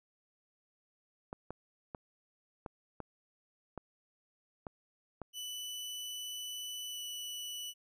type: clicks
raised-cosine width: 1 ms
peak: -27 dBFS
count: 8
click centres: 1.329 / 1.506 / 1.948 / 2.662 / 3.003 / 3.777 / 4.668 / 5.217 s
type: tone with pitch glide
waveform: sawtooth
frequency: 2981 to 2962 Hz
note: F#7 to F#7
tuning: +12 to +1 cents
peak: -37 dBFS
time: 5.33-7.74 s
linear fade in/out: 50 ms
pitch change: -11 cents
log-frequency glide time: 6.89-7 s
effects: none